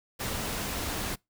pink noise, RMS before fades -33 dBFS, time 0.19-1.16 s, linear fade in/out 20 ms, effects noise-tail reverb RT60 0.2 s tail -25 dB re dry

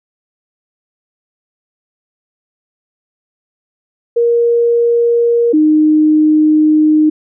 sine tone pair in turn, 470.8 / 307.5 Hz, A#4 / D#4, +17 / -20 cents, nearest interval perfect fifth, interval 737 cents, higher first, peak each -8 / -6 dBFS, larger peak second, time 4.16-5.53 / 5.53-7.1 s, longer second, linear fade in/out 10 ms, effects none

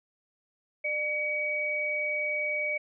sine tone pair together, 600 / 2265 Hz, D5 / C#7, +37 / +37 cents, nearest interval octave + major seventh, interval 2300 cents, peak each -34 / -28 dBFS, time 0.84-2.78 s, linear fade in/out 10 ms, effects none

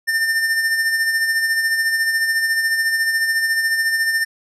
square tone with tremolo, 1800 Hz, A6, 39 cents sharp, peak -15 dBFS, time 0.07-4.25 s, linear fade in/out 20 ms, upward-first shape sine, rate 14 Hz, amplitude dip 45%, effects resampled to 32000 Hz

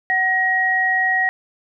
sine tone pair together, 750 / 1892.4 Hz, F#5 / A#6, +23 / +26 cents, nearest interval octave + major third, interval 1603 cents, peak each -22 / -16 dBFS, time 0.1-1.29 s, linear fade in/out 0 ms, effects none

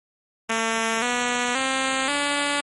5% pulse tone with pitch steps, 225.5 / 244.5 / 265.1 / 287.4 Hz, A3 / B3 / C4 / D4, +43 / -17 / +23 / -37 cents, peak -10 dBFS, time 0.49-2.61 s, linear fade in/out 10 ms, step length 530 ms, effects MP3 48 kbps

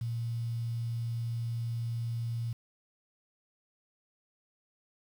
sine tone with quantisation, 116.54 Hz, A#2, in tune, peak -31 dBFS, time 0.01-2.53 s, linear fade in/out 5 ms, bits 9, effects none

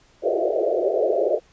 white band-pass noise, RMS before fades -21 dBFS, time 0.22-1.4 s, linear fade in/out 50 ms, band 350 to 670 Hz, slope 96 dB/octave, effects pink hiss -57 dBFS RMS until 1.52 s + resampled to 16000 Hz

